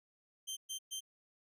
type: tone bursts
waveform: 20% pulse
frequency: 3136 Hz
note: G7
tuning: in tune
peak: -34 dBFS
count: 3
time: 0.47-1.007 s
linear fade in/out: 20 ms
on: 99 ms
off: 120 ms
effects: none